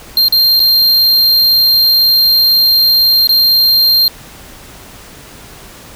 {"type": "tone with dropouts", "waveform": "square", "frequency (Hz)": 4186, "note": "C8", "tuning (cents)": 0, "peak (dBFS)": -7, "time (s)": [0.17, 4.08], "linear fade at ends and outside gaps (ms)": 1, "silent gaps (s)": [[0.283, 0.324], [0.595, 0.601], [3.272, 3.292]], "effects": ["pink hiss -35 dBFS RMS until 5.95 s"]}